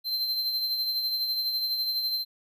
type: tone with tremolo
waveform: square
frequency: 4112 Hz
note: C8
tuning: 31 cents flat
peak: -25 dBFS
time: 0.04-2.25 s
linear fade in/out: 50 ms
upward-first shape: sine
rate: 12 Hz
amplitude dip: 40%
effects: none